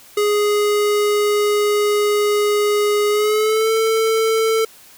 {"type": "tone with pitch glide", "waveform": "square", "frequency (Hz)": [415.3, 445.1], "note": ["G#4", "A4"], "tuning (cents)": [0, 20], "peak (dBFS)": -15, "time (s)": [0.17, 4.65], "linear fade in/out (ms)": 5, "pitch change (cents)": 120, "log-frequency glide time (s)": [3.09, 3.71], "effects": ["white hiss -45 dBFS RMS until 4.97 s"]}